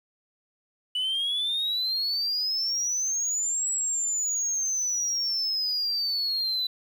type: exponential two-way sweep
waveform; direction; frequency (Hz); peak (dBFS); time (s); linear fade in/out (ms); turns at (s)
sine; up then down; 2960 to 7810 to 3970; -23; 0.95-6.67; 5; 3.7
effects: tanh soft clip ceiling -22 dBFS + 9-bit